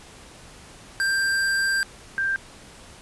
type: tone pair in turn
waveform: square / sine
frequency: 1581 / 1581 Hz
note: G6 / G6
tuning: +14 / +14 cents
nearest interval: unison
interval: 0 cents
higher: neither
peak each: -21 dBFS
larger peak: neither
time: 1-1.83 / 2.18-2.36 s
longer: first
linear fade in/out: 0 ms
effects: pink hiss -46 dBFS RMS until 3.01 s + resampled to 24000 Hz